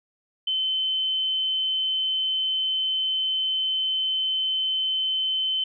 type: tone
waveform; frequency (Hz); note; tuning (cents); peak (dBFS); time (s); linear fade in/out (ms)
sine; 3065; G7; -40; -22; 0.47-5.64; 5
effects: none